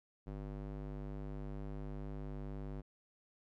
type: tone with band-pass filter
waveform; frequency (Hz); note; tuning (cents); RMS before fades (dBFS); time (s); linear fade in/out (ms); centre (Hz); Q
square; 49.88; G1; +31; -44; 0.26-2.82; 20; 240; 0.52
effects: none